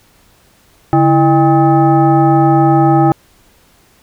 sine tone with frequency modulation, 330.2 Hz, E4, 3 cents sharp, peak -6 dBFS, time 0.93-3.12 s, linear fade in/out 0 ms, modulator 472 Hz, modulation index 1.3, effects pink hiss -50 dBFS RMS until 4.02 s

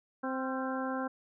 harmonic tone with a mistuned harmonic, 261.6 Hz, C4, in tune, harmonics 1 / 2 / 3 / 4 / 5 / 6, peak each -35 / -38 / -40 / -41 / -42 / -43 dBFS, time 0.23-1.08 s, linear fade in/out 10 ms, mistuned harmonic 5, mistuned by +57 cents, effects none

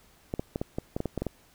clicks, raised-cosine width 2 ms, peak -16 dBFS, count 11, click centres 0.339 / 0.395 / 0.559 / 0.615 / 0.785 / 0.965 / 1.004 / 1.057 / 1.177 / 1.22 / 1.267 s, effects pink hiss -60 dBFS RMS until 1.54 s

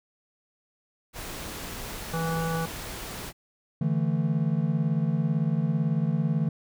pink noise, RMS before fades -37 dBFS, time 1.13-3.33 s, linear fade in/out 50 ms
harmonic tone, 164.1 Hz, E3, 8 cents flat, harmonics 1 / 3 / 5 / 7 / 9, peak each -28 / -33 / -35 / -36 / -38 dBFS, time 2.13-2.66 s, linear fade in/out 10 ms
triangle chord, D suspended second, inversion none, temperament equal, 146.83 / 164.81 / 220 Hz, D3 / E3 / A3, 0 / 0 / 0 cents, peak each -25 / -24 / -28 dBFS, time 3.81-6.49 s, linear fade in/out 5 ms
effects none

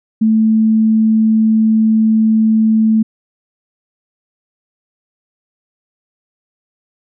sine tone, 220 Hz, A3, in tune, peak -8 dBFS, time 0.21-3.03 s, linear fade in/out 10 ms, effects none

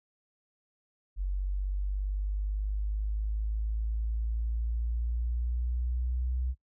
sine exponential sweep, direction up, 46.84 to 63.2 Hz, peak -28 dBFS, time 1.16-6.55 s, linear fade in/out 50 ms, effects noise-tail reverb RT60 0.1 s tail -18 dB re dry

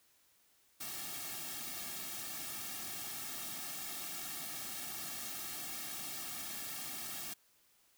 white noise with comb filter, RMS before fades -43 dBFS, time 0.8-7.34 s, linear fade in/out 10 ms, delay 2 ms, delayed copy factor -1, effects white hiss -70 dBFS RMS until 7.97 s

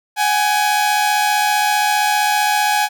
sawtooth tone pair together, 759 / 834.3 Hz, F#5 / G#5, +44 / +8 cents, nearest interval major second, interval 164 cents, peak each -17 / -11 dBFS, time 0.16-2.89 s, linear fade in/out 50 ms, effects none

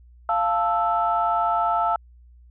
sine tone cluster, 694 / 880 / 1318 Hz, F5 / A5 / E6, -11 / 0 / -1 cents, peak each -23 dBFS, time 0.29-1.96 s, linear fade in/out 2 ms, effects tanh soft clip ceiling -9 dBFS + added 60 Hz sine -47 dBFS peak until 2.5 s

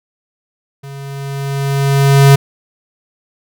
square tone with level ramp, 138.59 Hz, C#3, in tune, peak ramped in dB -29 to -3 dBFS, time 0.83-2.36 s, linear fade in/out 10 ms, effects none

